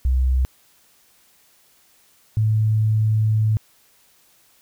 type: tone pair in turn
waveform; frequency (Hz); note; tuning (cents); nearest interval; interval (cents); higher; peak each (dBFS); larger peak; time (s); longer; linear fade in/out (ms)
sine; 64.2 / 108.78; C2 / A2; -32 / -19; major sixth; 913; second; -15; neither; 0.05-0.45 / 2.37-3.57; second; 0
effects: white hiss -57 dBFS RMS until 4.61 s